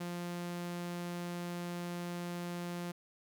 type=tone; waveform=sawtooth; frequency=174.61 Hz; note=F3; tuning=in tune; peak=-34 dBFS; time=0-2.92 s; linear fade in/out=10 ms; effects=none

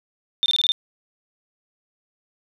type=tone bursts; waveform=sine; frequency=3598 Hz; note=A7; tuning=38 cents sharp; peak=-16 dBFS; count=6; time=0.43-0.719 s; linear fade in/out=0 ms; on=29 ms; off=23 ms; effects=none

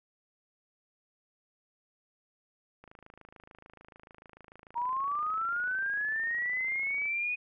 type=click train; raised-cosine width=0.5 ms; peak=-36 dBFS; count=114; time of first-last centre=2.84-7.056 s; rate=26.8 Hz
type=linear sweep; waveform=sine; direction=up; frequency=932.3 to 2489 Hz; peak=-29 dBFS; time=4.75-7.36 s; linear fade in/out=20 ms
effects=none

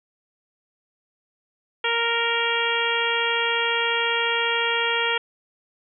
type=harmonic tone; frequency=465.6 Hz; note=A#4; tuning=2 cents flat; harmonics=1 / 2 / 3 / 4 / 5 / 6 / 7; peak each=-28 / -28 / -28 / -28 / -28 / -28 / -28 dBFS; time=1.84-5.18 s; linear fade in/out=5 ms; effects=none

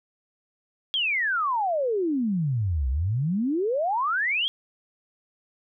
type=exponential two-way sweep; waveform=sine; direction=down then up; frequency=3339 to 61.5 to 3339 Hz; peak=-22 dBFS; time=0.94-4.48 s; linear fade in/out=0 ms; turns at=2.89 s; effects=none

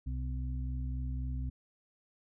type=harmonic tone; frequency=63.8 Hz; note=C2; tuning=43 cents flat; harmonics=1 / 2 / 4; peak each=-34 / -40 / -46 dBFS; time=0.06-1.5 s; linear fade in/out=10 ms; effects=none

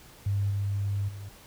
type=tone with level steps; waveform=sine; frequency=100 Hz; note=G2; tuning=35 cents sharp; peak=-24 / -26 / -37 dBFS; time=0.26-1.29 s; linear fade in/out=5 ms; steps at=0.5 / 1.08 s; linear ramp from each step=10 ms; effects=pink hiss -52 dBFS RMS until 1.46 s

